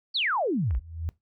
sine exponential sweep, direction down, 4700 to 46.1 Hz, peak -23 dBFS, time 0.14-0.8 s, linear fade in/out 20 ms
sine tone with exponential growth, 82.1 Hz, E2, 6 cents flat, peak -25 dBFS, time 0.58-1.09 s, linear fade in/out 0 ms, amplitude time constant 110 ms
clicks, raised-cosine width 0.5 ms, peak -32 / -33 dBFS, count 2, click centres 0.709 / 0.75 s
effects noise-tail reverb RT60 0.2 s tail -21 dB re dry

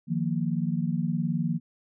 sine chord, Eb suspended second, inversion none, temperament just, 155.56 / 175.01 / 233.3 Hz, Eb3 / F3 / Bb3, 0 / +4 / +2 cents, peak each -29 / -28 / -30 dBFS, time 0.07-1.6 s, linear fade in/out 50 ms, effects none

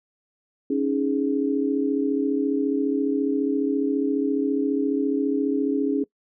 sine chord, C# suspended second, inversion none, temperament just, 277.2 / 311.8 / 415.8 Hz, C#4 / D#4 / G#4, 0 / +4 / +2 cents, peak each -22 / -27 / -26 dBFS, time 0.7-6.04 s, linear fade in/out 5 ms, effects noise-tail reverb RT60 0.1 s tail -22 dB re dry

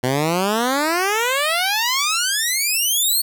10% pulse exponential sweep, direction up, 122.6 to 4435 Hz, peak -9 dBFS, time 0.03-3.22 s, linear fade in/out 10 ms, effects none

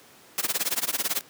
white noise with tremolo, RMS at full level -24 dBFS, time 0.38-1.21 s, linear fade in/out 0 ms, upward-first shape sine, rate 18 Hz, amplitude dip 95%, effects pink hiss -52 dBFS RMS until 1.29 s + high-pass 200 Hz 12 dB/octave

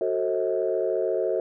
sine chord, F# diminished seventh, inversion none, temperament just, 370 / 444 / 532.8 / 639.4 Hz, F#4 / A4 / C5 / Eb5, 0 / +16 / +31 / +47 cents, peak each -27 / -27 / -28 / -28 dBFS, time 0.01-1.4 s, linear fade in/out 2 ms, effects tanh soft clip ceiling -13 dBFS

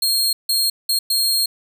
sawtooth tone bursts at uneven times, 4241 Hz, C8, 23 cents sharp, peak -13 dBFS, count 4, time 0.02-0.33 / 0.49-0.7 / 0.89-0.99 / 1.1-1.46 s, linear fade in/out 5 ms, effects none

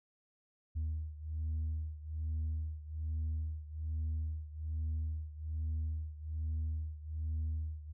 sine beating tone pair, 77.78 / 78.98 Hz, D#2 / D#2, 0 / +26 cents, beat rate 1.2 Hz, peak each -35 / -38 dBFS, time 0.75-7.93 s, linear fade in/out 20 ms, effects tanh soft clip ceiling -31 dBFS

